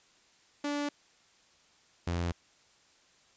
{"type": "tone pair in turn", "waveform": "sawtooth", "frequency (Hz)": [290, 86.22], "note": ["D4", "F2"], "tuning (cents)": [-22, -22], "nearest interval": "octave + major sixth", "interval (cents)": 2100, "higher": "first", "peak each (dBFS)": [-27, -26], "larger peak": "second", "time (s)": [[0.64, 0.89], [2.07, 2.32]], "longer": "neither", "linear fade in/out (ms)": 5, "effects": ["white hiss -64 dBFS RMS until 3.36 s", "resampled to 16000 Hz"]}